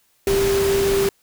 sine tone in noise, 394 Hz, G4, 9 cents sharp, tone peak -16 dBFS, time 0.27-1.09 s, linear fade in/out 2 ms, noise pink, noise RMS -25 dBFS, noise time 0.27-1.09 s, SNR +6 dB, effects white hiss -62 dBFS RMS until 1.22 s

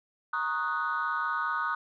sine chord, D# minor seventh, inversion second, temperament equal with one note detuned, 932.3 / 1099.8 / 1244.5 / 1480 Hz, A#5 / C#6 / D#6 / F#6, 0 / -14 / 0 / 0 cents, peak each -35 / -35 / -30 / -31 dBFS, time 0.33-1.75 s, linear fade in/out 5 ms, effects tanh soft clip ceiling -21 dBFS

